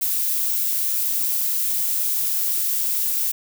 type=noise; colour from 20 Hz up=violet; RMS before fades=-22 dBFS; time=0.01-3.32 s; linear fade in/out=10 ms; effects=none